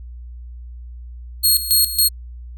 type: tone with tremolo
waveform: 10% pulse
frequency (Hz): 4292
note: C8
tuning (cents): +43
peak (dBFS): -5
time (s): 1.43-2.09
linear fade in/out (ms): 20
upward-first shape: square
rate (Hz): 3.6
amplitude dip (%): 75
effects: added 60 Hz sine -32 dBFS peak until 2.57 s